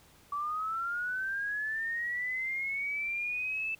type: linear sweep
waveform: sine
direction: up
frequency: 1143 to 2645 Hz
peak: -31 dBFS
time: 0.32-3.75 s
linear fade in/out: 5 ms
effects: pink hiss -60 dBFS RMS until 3.79 s